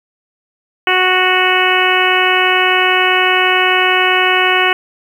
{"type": "harmonic tone", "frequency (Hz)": 369, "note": "F#4", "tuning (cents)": -5, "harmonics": [1, 2, 3, 4, 5, 6, 7, 8], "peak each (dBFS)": [-18, -18, -18, -18, -18, -18, -18, -18], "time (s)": [0.87, 4.73], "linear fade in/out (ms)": 2, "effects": ["7-bit"]}